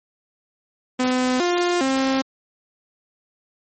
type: tone with pitch steps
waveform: sawtooth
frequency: 253.6 / 352.1 / 266.4 Hz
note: B3 / F4 / C4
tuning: +46 / +14 / +31 cents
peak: -14 dBFS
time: 0.99-2.22 s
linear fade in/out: 10 ms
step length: 410 ms
effects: MP3 32 kbps